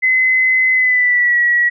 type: tone with pitch glide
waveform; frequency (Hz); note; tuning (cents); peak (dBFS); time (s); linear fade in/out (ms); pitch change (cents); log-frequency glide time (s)
sine; 2038 to 1923.6; C7 to B6; -46 to -46; -10; 0.02-1.7; 20; -100; 0.73-1.38
effects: none